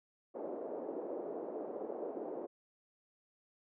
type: band-pass noise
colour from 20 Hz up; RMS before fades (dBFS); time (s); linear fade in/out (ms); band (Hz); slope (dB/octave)
white; -42; 0.34-2.47; 20; 310 to 570; 24
effects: none